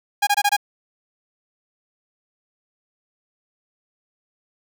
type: tone bursts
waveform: sawtooth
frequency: 817 Hz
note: G#5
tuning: 29 cents flat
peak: -11 dBFS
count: 5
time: 0.22-0.567 s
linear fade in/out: 10 ms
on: 51 ms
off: 23 ms
effects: none